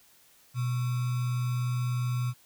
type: tone with sample-and-hold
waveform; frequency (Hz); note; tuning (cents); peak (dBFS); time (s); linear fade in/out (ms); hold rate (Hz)
sine; 123.47; B2; 0; -26; 0.54-2.34; 50; 1225
effects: white hiss -60 dBFS RMS until 2.45 s